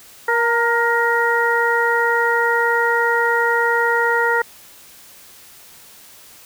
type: harmonic tone with a mistuned harmonic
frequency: 470.5 Hz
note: A#4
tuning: 16 cents sharp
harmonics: 1 / 2 / 3 / 4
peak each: -20 / -20 / -20 / -20 dBFS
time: 0.28-4.42 s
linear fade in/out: 5 ms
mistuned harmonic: 2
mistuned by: -32 cents
effects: white hiss -44 dBFS RMS until 6.45 s